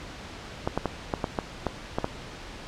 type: clicks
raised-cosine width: 1 ms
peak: -11 dBFS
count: 9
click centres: 0.675 / 0.776 / 0.857 / 1.138 / 1.242 / 1.388 / 1.667 / 1.985 / 2.044 s
effects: pink hiss -41 dBFS RMS until 2.67 s + low-pass 5000 Hz 12 dB/octave